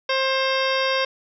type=harmonic tone with a mistuned harmonic; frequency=530 Hz; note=C5; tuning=22 cents sharp; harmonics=1 / 2 / 3 / 4 / 5 / 6 / 7 / 9 / 10; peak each=-23 / -26 / -28 / -29 / -30 / -31 / -31 / -33 / -33 dBFS; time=0.09-1.05 s; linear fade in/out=5 ms; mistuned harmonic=10; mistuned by=+62 cents; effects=none